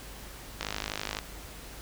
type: click train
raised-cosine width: 0.2 ms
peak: -14 dBFS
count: 31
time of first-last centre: 0.61-1.188 s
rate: 51.9 Hz
effects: added 50 Hz sine -47 dBFS peak until 1.81 s + pink hiss -46 dBFS RMS until 1.81 s